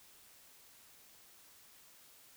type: silence
effects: white hiss -61 dBFS RMS until 2.36 s